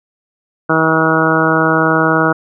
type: harmonic tone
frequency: 160.2 Hz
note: E3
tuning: 49 cents flat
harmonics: 1 / 2 / 3 / 4 / 5 / 6 / 7 / 8 / 9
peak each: -19 / -16 / -18 / -19 / -22 / -22 / -21 / -18 / -16 dBFS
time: 0.69-2.33 s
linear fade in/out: 10 ms
effects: none